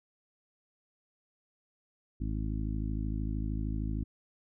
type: harmonic tone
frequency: 53.1 Hz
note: G#1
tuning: 39 cents sharp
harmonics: 1 / 2 / 3 / 4 / 5 / 6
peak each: -33 / -37 / -42 / -41 / -41 / -45 dBFS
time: 2.2-4.04 s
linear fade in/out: 10 ms
effects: none